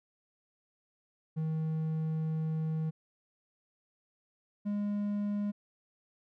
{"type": "tone pair in turn", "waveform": "triangle", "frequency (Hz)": [158.4, 205.4], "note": ["D#3", "G#3"], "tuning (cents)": [31, -19], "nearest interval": "major third", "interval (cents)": 450, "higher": "second", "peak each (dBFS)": -28, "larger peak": "neither", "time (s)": [[1.36, 2.91], [4.65, 5.52]], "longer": "first", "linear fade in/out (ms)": 20, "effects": []}